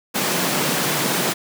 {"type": "high-pass noise", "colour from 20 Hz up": "pink", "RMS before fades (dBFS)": -21, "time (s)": [0.14, 1.34], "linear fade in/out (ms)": 20, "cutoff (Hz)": 140, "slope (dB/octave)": 48, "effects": []}